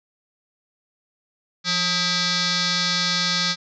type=tone with frequency modulation; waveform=sine; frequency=173.3 Hz; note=F3; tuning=13 cents flat; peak=-19 dBFS; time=1.64-3.56 s; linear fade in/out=50 ms; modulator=717 Hz; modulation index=7.3; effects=none